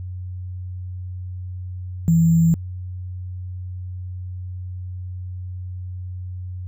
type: tone with sample-and-hold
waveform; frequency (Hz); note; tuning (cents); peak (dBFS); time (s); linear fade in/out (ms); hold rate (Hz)
sine; 165.2; E3; +4; -12; 2.08-2.54; 0; 7350
effects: added 91 Hz sine -28 dBFS peak until 6.67 s